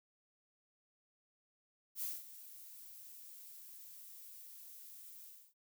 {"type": "noise with ADSR envelope", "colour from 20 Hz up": "violet", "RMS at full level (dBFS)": -39, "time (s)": [1.95, 5.54], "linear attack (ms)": 74, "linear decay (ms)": 200, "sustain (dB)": -15, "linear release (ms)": 280, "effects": ["noise-tail reverb RT60 0.1 s tail -24 dB re dry"]}